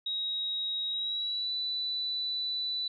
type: tone with pitch glide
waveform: sine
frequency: 3802 to 3975 Hz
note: A#7 to B7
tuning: +33 to +10 cents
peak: -30 dBFS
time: 0.06-2.88 s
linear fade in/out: 5 ms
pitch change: +77 cents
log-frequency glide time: 0.88-1.52 s
effects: none